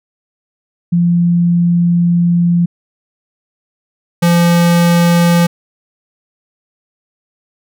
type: tone pair in turn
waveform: sine / square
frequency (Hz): 172.8 / 171.8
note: F3 / F3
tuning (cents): -18 / -28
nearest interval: unison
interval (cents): 10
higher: first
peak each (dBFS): -8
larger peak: neither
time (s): 0.92-2.66 / 4.22-5.47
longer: first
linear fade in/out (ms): 10
effects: none